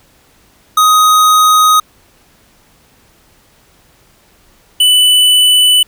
square tone pair in turn, 1253 / 2985 Hz, D#6 / F#7, +12 / +15 cents, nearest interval octave + minor third, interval 1503 cents, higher second, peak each -6 dBFS, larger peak neither, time 0.77-1.8 / 4.8-5.83 s, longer neither, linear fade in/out 5 ms, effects pink hiss -49 dBFS RMS until 5.87 s

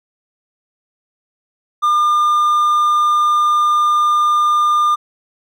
triangle tone, 1204 Hz, D6, 43 cents sharp, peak -9 dBFS, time 1.82-4.96 s, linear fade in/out 20 ms, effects none

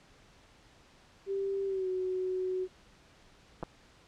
sine tone with pitch glide, 392 to 370.9 Hz, G4 to F#4, 0 to +4 cents, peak -30 dBFS, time 1.26-2.68 s, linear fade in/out 50 ms, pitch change -96 cents, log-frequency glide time 1.66-1.88 s
clicks, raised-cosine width 1 ms, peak -23 dBFS, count 2, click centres 3.628 / 3.634 s
effects pink hiss -60 dBFS RMS until 4.07 s + low-pass 6000 Hz 12 dB/octave

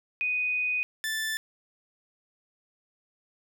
sine / sawtooth tone pair in turn, 2489 / 1760 Hz, D#7 / A6, 0 / 0 cents, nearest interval tritone, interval 600 cents, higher first, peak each -25 dBFS, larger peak neither, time 0.21-0.83 / 1.04-1.37 s, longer first, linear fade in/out 0 ms, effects none

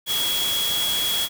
sine tone in noise, 3337 Hz, G#7, 8 cents sharp, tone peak -22 dBFS, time 0.06-1.29 s, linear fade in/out 50 ms, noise white, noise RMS -27 dBFS, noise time 0.06-1.29 s, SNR +2 dB, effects none

